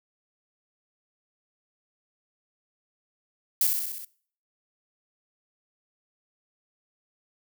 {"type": "noise with echo", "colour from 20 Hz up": "violet", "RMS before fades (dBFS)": -22, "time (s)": [3.61, 3.67], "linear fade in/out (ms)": 2, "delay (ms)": 63, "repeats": 6, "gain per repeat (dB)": -3, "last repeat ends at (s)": 4.048, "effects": ["noise-tail reverb RT60 0.5 s tail -21 dB re dry"]}